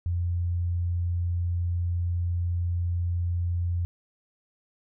sine tone, 87.1 Hz, F2, 4 cents flat, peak -24 dBFS, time 0.06-3.85 s, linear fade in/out 0 ms, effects none

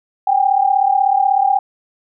sine tone pair together, 770 / 806.3 Hz, G5 / G5, -31 / +49 cents, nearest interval minor second, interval 80 cents, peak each -14 dBFS, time 0.27-1.59 s, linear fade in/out 5 ms, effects none

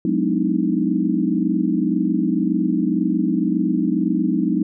sine tone cluster, 181.6 / 209.2 / 252.1 / 297 / 318.9 Hz, F#3 / G#3 / B3 / D4 / D#4, -32 / +13 / +36 / +20 / +43 cents, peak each -23 dBFS, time 0.05-4.63 s, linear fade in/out 2 ms, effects none

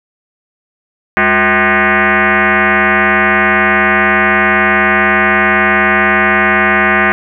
sine tone with frequency modulation, 205 Hz, G#3, 22 cents flat, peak -7 dBFS, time 1.17-7.12 s, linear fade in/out 0 ms, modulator 283 Hz, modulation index 7.3, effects none

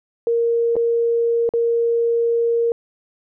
sine tone with dropouts, 466.2 Hz, A#4, in tune, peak -15 dBFS, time 0.27-2.72 s, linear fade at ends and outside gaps 1 ms, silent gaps 0.756-0.765 / 1.491-1.537 s, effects none

